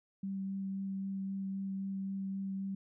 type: tone with vibrato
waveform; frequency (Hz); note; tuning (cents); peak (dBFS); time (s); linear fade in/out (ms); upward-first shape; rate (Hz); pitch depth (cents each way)
sine; 194; G3; -18; -35; 0.23-2.75; 5; sine; 3.8; 9
effects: none